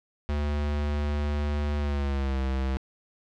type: tone with pitch glide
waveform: square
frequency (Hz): 73.42 to 66.17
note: D2 to C2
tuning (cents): 0 to +20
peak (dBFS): -26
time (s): 0.29-2.77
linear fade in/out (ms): 0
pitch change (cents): -180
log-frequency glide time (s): 1.78-2.4
effects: low-pass 4000 Hz 12 dB/octave + 10-bit